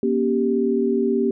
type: chord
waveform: sine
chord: G diminished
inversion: first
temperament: equal with one note detuned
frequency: 238.3 / 277.2 / 392 Hz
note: Bb3 / Db4 / G4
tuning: +38 / 0 / 0 cents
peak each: -21 / -25 / -20 dBFS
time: 0.03-1.31 s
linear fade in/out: 2 ms
effects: none